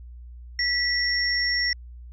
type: tone pair together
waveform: sine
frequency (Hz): 1956 / 5499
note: B6 / F8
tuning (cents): -17 / -28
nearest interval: octave + tritone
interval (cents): 1789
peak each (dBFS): -24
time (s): 0.59-1.73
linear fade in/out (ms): 2
effects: added 60 Hz sine -39 dBFS peak until 2.12 s